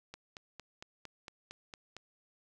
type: click train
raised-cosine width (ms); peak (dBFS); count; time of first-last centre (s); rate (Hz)
0.2; -28; 9; 0.14-1.966; 4.38
effects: none